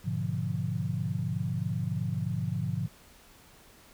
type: chord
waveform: sine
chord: G# diminished seventh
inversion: none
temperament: equal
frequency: 103.83 / 123.47 / 146.83 / 174.61 Hz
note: G#2 / B2 / D3 / F3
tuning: 0 / 0 / 0 / 0 cents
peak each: -34 dBFS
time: 0.04-2.88 s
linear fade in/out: 20 ms
effects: pink hiss -56 dBFS RMS until 3.93 s